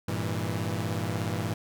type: chord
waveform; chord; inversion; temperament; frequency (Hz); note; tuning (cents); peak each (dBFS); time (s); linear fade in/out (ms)
sawtooth; E diminished; first; equal with one note detuned; 99.83 / 116.54 / 164.81; G2 / Bb2 / E3; +32 / 0 / 0; -28 / -29 / -30; 0.08-1.54; 5
effects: none